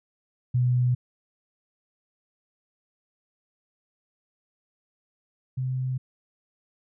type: tone pair in turn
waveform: sine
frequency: 124.3 / 129.12 Hz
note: B2 / C3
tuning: +12 / -23 cents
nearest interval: minor second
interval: 65 cents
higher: second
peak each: -19 / -25 dBFS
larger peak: first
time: 0.54-0.95 / 5.57-5.98 s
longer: neither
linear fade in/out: 10 ms
effects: none